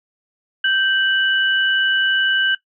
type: tone pair together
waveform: sine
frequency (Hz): 1562.1 / 2960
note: G6 / F#7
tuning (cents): -7 / 0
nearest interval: major seventh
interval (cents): 1107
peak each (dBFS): -16 / -19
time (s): 0.64-2.55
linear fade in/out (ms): 5
effects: noise-tail reverb RT60 0.1 s tail -17 dB re dry